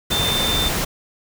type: tone in noise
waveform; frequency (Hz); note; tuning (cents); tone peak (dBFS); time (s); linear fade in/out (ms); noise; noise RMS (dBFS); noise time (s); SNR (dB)
sine; 3574; A7; +26; -20; 0.11-0.69; 10; pink; -22; 0.1-0.85; -1
effects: none